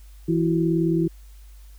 sine tone cluster, 165.1 / 330.7 / 369.7 Hz, E3 / E4 / F#4, +3 / +6 / -1 cents, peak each -22 / -21 / -27 dBFS, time 0.28-1.08 s, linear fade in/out 10 ms, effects added 50 Hz sine -42 dBFS peak until 1.78 s + white hiss -58 dBFS RMS until 1.78 s

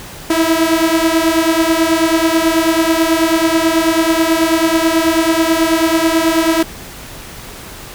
sawtooth beating tone pair, 321.4 / 330.6 Hz, E4 / E4, -44 / +5 cents, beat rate 9.2 Hz, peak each -10 dBFS, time 0.3-6.63 s, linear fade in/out 5 ms, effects pink hiss -32 dBFS RMS until 7.94 s

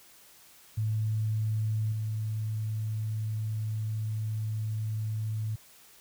sine tone with level steps, 108.8 Hz, A2, 19 cents flat, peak -26 / -29 dBFS, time 0.77-5.56 s, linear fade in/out 10 ms, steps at 1.92 s, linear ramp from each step 2 ms, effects white hiss -56 dBFS RMS until 6 s

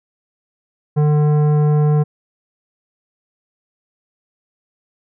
sine tone with tanh clipping, 149.6 Hz, D3, 32 cents sharp, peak -13 dBFS, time 0.96-2.04 s, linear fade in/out 20 ms, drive 13 dB, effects none

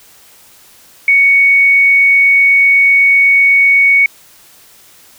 sine tone, 2228 Hz, C#7, 8 cents sharp, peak -5 dBFS, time 1.08-4.06 s, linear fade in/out 2 ms, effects white hiss -43 dBFS RMS until 5.18 s

